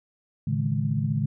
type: tone cluster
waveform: sine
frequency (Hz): 111.6 / 142.5 / 158.1 / 210.1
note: A2 / C#3 / D#3 / G#3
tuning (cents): +25 / +48 / +28 / +20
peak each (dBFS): -28 / -26 / -30 / -30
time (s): 0.47-1.26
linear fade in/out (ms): 5
effects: none